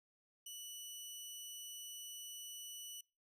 15% pulse tone, 2960 Hz, F#7, in tune, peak -40 dBFS, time 0.46-3.01 s, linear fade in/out 5 ms, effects noise-tail reverb RT60 0.3 s tail -24 dB re dry

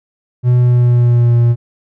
triangle tone with pitch glide, 123.47 to 118.78 Hz, B2 to A#2, 0 to +33 cents, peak -5 dBFS, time 0.43-1.56 s, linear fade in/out 50 ms, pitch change -67 cents, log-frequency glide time 0.57-1.36 s, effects none

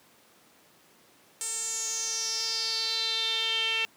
sawtooth tone with band-pass filter sweep, 449 Hz, A4, 35 cents sharp, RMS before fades -30 dBFS, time 1.41-3.85 s, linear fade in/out 0 ms, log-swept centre 8200 to 2800 Hz, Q 6.4, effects pink hiss -59 dBFS RMS until 3.96 s + high-pass 200 Hz 12 dB/octave

